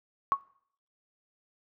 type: tone with exponential decay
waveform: sine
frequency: 1108.7 Hz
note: C#6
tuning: in tune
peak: -17 dBFS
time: 0.32-0.41 s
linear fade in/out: 0 ms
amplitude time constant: 18 ms
effects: noise-tail reverb RT60 0.6 s tail -22 dB re dry